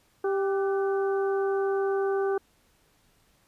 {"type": "harmonic tone with a mistuned harmonic", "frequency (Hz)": 392, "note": "G4", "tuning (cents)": 0, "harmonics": [1, 2, 3, 4], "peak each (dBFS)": [-24, -34, -38, -39], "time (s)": [0.24, 2.38], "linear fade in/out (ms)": 5, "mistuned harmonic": 4, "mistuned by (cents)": -65, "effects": ["pink hiss -65 dBFS RMS until 3.47 s", "resampled to 32000 Hz"]}